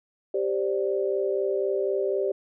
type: chord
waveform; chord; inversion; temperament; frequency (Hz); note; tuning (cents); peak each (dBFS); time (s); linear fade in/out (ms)
sine; G suspended fourth; none; equal; 392 / 523.3 / 587.3; G4 / C5 / D5; 0 / 0 / 0; -25 / -30 / -29; 0.34-2.32; 5
effects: none